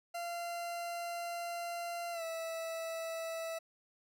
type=tone with pitch glide; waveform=40% pulse; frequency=689 to 655.2 Hz; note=F5 to E5; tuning=-24 to -11 cents; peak=-37 dBFS; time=0.14-3.59 s; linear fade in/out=10 ms; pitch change=-87 cents; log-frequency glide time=2.12-2.23 s; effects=none